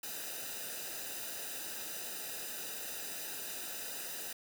white noise with comb filter, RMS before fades -42 dBFS, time 0.03-4.33 s, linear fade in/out 5 ms, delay 0.91 ms, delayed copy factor -0.75, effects none

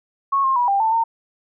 sine tone with pitch steps, 1100 / 1065 / 971 / 794 / 888 / 913 Hz, C#6 / C6 / B5 / G5 / A5 / A#5, -14 / +30 / -30 / +22 / +16 / -36 cents, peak -15 dBFS, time 0.32-1.04 s, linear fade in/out 10 ms, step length 120 ms, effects none

